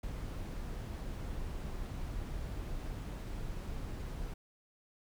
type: noise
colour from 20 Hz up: brown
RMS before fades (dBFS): -40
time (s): 0.03-4.34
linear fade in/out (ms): 5
effects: none